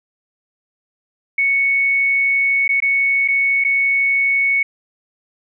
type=tone with dropouts; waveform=sine; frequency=2217 Hz; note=C#7; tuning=in tune; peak=-13 dBFS; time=1.38-4.63 s; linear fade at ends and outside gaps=5 ms; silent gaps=2.679-2.69 / 2.803-2.822 / 3.278-3.284 / 3.64-3.647 s; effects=none